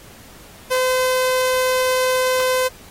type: tone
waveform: sawtooth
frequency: 512 Hz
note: C5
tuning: 38 cents flat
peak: -12 dBFS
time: 0.7-2.69 s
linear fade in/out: 20 ms
effects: pink hiss -44 dBFS RMS until 2.9 s + AAC 48 kbps